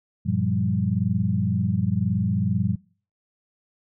sine tone cluster, 97.7 / 118.5 / 174.2 / 196.2 Hz, G2 / A#2 / F3 / G3, -5 / +29 / -4 / +2 cents, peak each -26 dBFS, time 0.25-2.76 s, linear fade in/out 20 ms, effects noise-tail reverb RT60 0.4 s tail -21 dB re dry

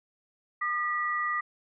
sine tone pair together, 1214.2 / 1943 Hz, D#6 / B6, -43 / -29 cents, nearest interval minor sixth, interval 814 cents, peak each -29 / -30 dBFS, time 0.61-1.41 s, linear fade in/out 10 ms, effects none

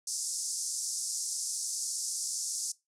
pink band-pass noise, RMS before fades -35 dBFS, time 0.07-2.72 s, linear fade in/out 5 ms, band 5200 to 10000 Hz, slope 48 dB/octave, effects noise-tail reverb RT60 0.2 s tail -20 dB re dry

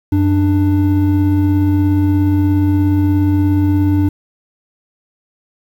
triangle tone pair together, 93 / 295.9 Hz, F#2 / D4, +9 / +13 cents, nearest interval octave + minor sixth, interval 2004 cents, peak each -11 dBFS, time 0.12-4.09 s, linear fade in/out 5 ms, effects 7-bit

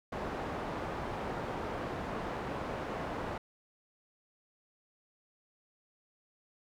white low-pass noise, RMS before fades -38 dBFS, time 0.12-3.38 s, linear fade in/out 5 ms, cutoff 900 Hz, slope 12 dB/octave, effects none

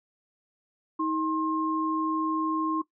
sine tone pair together, 317 / 1065 Hz, D#4 / C6, +32 / +30 cents, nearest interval octave + major sixth, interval 2098 cents, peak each -27 / -28 dBFS, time 0.99-2.82 s, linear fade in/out 10 ms, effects noise-tail reverb RT60 0.1 s tail -17 dB re dry

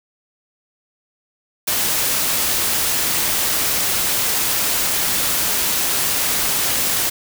white noise, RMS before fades -19 dBFS, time 1.67-7.1 s, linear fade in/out 10 ms, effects none

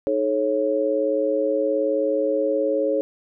sine tone cluster, 310.3 / 429.1 / 548 Hz, D#4 / A4 / C#5, -5 / -43 / -20 cents, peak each -26 / -24 / -21 dBFS, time 0.07-3.01 s, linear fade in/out 0 ms, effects none

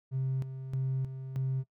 triangle tone with tremolo, 132.2 Hz, C3, 18 cents sharp, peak -25 dBFS, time 0.11-1.64 s, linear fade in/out 50 ms, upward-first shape square, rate 1.6 Hz, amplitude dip 70%, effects noise-tail reverb RT60 0.1 s tail -19 dB re dry + tanh soft clip ceiling -25 dBFS

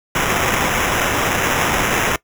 violet noise with sample-and-hold, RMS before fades -18 dBFS, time 0.15-2.16 s, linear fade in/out 2 ms, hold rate 4410 Hz, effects noise-tail reverb RT60 0.1 s tail -20 dB re dry

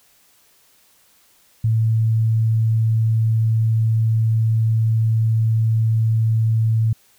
sine tone, 111.8 Hz, A2, 28 cents sharp, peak -14 dBFS, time 1.64-6.93 s, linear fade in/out 5 ms, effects white hiss -56 dBFS RMS until 7.18 s

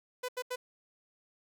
sawtooth tone bursts, 500 Hz, B4, 21 cents sharp, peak -30 dBFS, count 3, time 0.23-0.56 s, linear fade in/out 10 ms, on 56 ms, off 81 ms, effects none

